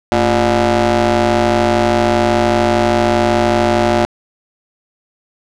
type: ring-modulated tone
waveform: 20% pulse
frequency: 125 Hz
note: B2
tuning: 21 cents sharp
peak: -3 dBFS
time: 0.12-4.05 s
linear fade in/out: 0 ms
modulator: 474 Hz
effects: low-pass 6000 Hz 12 dB/octave